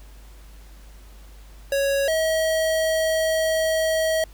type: tone pair in turn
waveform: square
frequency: 554.4 / 639.7 Hz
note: C#5 / D#5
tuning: 0 / +48 cents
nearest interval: major second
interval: 248 cents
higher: second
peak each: -20 dBFS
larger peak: neither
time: 1.72-2.08 / 2.08-4.24 s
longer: second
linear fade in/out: 2 ms
effects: added 50 Hz sine -42 dBFS peak until 4.33 s + pink hiss -53 dBFS RMS until 4.33 s